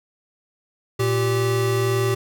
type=tone pair together; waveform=square; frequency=115.6 / 388.8 Hz; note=A#2 / G4; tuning=-14 / -14 cents; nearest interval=octave + major sixth; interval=2100 cents; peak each=-22 dBFS; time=0.99-2.15 s; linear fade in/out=10 ms; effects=none